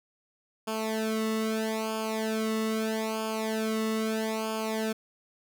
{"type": "tone with flanger", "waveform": "sawtooth", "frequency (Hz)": 220, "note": "A3", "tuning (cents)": 0, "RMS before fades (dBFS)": -30, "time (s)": [0.67, 4.93], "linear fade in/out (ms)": 10, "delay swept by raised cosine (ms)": [0.51, 1.26], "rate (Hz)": 0.78, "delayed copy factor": -1, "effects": []}